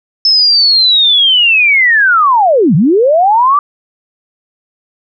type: linear two-way sweep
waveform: sine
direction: down then up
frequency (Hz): 5274 to 136.9 to 1190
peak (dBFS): -5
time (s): 0.25-3.59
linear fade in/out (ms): 2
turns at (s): 2.75
effects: none